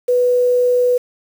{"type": "tone with quantisation", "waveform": "sine", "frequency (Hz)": 493.9, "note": "B4", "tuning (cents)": 0, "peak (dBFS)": -11, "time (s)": [0.08, 0.98], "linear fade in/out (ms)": 10, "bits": 6, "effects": []}